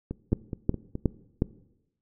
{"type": "two click trains", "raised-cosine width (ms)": 3, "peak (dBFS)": [-9, -19], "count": [4, 5], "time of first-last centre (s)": [[0.33, 1.421], [0.11, 0.954]], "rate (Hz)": [2.75, 4.74], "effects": ["noise-tail reverb RT60 0.9 s tail -20 dB re dry"]}